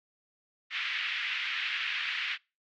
white band-pass noise, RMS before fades -33 dBFS, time 0.7-2.38 s, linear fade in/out 50 ms, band 1700 to 3000 Hz, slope 24 dB/octave, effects noise-tail reverb RT60 0.3 s tail -26 dB re dry + low-pass 5000 Hz 12 dB/octave

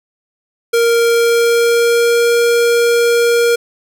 square tone with pitch glide, 466.2 to 471.1 Hz, A#4 to A#4, 0 to +18 cents, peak -10 dBFS, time 0.73-3.56 s, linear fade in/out 10 ms, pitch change +18 cents, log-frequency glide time 1.1-2.33 s, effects none

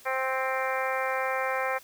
harmonic tone, 262.4 Hz, C4, 5 cents sharp, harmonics 2 / 3 / 4 / 5 / 6 / 7 / 8 / 9, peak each -31 / -33 / -34 / -35 / -36 / -36 / -37 / -38 dBFS, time 0.05-1.79 s, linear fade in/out 20 ms, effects white hiss -53 dBFS RMS until 1.83 s

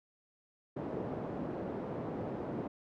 pink band-pass noise, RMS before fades -39 dBFS, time 0.76-2.68 s, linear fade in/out 10 ms, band 180 to 580 Hz, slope 12 dB/octave, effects none

